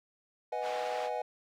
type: chord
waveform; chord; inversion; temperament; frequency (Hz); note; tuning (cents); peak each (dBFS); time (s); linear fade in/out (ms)
triangle; G# minor seventh; first; equal; 493.9 / 622.3 / 740 / 830.6; B4 / D#5 / F#5 / G#5; 0 / 0 / 0 / 0; -36; 0.52-1.22; 5
type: band-pass noise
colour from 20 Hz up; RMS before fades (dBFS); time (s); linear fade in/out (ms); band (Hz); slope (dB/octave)
pink; -44; 0.61-1.1; 50; 690 to 3600; 12
effects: none